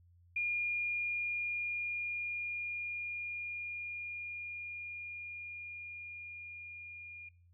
sine tone with level ramp, 2420 Hz, D#7, 49 cents flat, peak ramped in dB -31 to -46 dBFS, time 0.36-7.29 s, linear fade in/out 5 ms, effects noise-tail reverb RT60 0.4 s tail -23 dB re dry + added 87 Hz sine -61 dBFS peak until 7.53 s

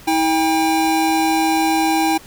square tone pair together, 321.2 / 798.5 Hz, E4 / G5, -45 / +32 cents, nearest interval octave + major third, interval 1577 cents, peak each -18 dBFS, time 0.07-2.18 s, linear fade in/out 10 ms, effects pink hiss -42 dBFS RMS until 2.26 s

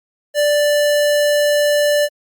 square tone, 587.3 Hz, D5, in tune, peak -13 dBFS, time 0.34-2.09 s, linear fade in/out 50 ms, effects Opus 48 kbps

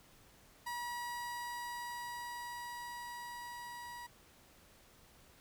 30% pulse tone with level ramp, 963 Hz, B5, 44 cents flat, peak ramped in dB -36 to -43 dBFS, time 0.66-4.07 s, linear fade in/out 10 ms, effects pink hiss -63 dBFS RMS until 5.4 s

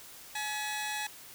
15% pulse tone pair together, 847.4 / 1948 Hz, G#5 / B6, +35 / -24 cents, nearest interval octave + major second, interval 1441 cents, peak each -28 / -34 dBFS, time 0.35-1.07 s, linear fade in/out 5 ms, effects white hiss -50 dBFS RMS until 1.34 s

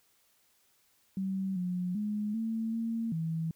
sine tone with pitch steps, 191.6 / 180 / 209.7 / 224.4 / 228 / 162.4 Hz, G3 / F#3 / G#3 / A3 / A#3 / E3, -39 / -47 / +17 / +34 / -38 / -26 cents, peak -30 dBFS, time 1.17-3.51 s, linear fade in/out 2 ms, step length 390 ms, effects white hiss -69 dBFS RMS until 3.55 s

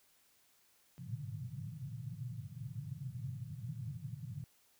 pink band-pass noise, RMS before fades -44 dBFS, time 0.98-4.44 s, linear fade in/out 0 ms, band 110 to 150 Hz, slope 48 dB/octave, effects white hiss -70 dBFS RMS until 4.79 s

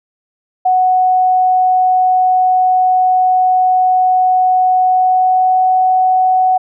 sine tone with pitch glide, 740 to 744.3 Hz, F#5 to F#5, 0 to +10 cents, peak -8 dBFS, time 0.65-6.58 s, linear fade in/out 10 ms, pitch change +10 cents, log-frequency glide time 4.84-5.67 s, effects none

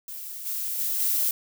violet noise with level steps, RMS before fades -37 / -30 / -27 / -24 dBFS, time 0.08-1.31 s, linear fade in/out 2 ms, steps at 0.45 / 0.78 / 0.99 s, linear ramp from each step 20 ms, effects none

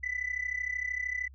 sine tone with amplitude modulation, 1994 Hz, B6, 16 cents sharp, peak -26 dBFS, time 0.03-1.28 s, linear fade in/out 10 ms, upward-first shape sine, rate 33.1 Hz, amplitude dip 85%, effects tanh soft clip ceiling -25 dBFS + added 67 Hz sine -49 dBFS peak until 1.34 s

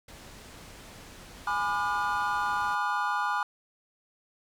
pink low-pass noise, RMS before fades -48 dBFS, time 0.08-2.75 s, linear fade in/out 5 ms, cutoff 9700 Hz, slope 12 dB/octave
triangle chord, G# diminished seventh, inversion none, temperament just, 830.6 / 996.7 / 1196.1 / 1435.3 Hz, G#5 / B5 / D6 / F6, 0 / +16 / +31 / +47 cents, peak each -30 dBFS, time 1.47-3.43 s, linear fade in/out 2 ms
effects none

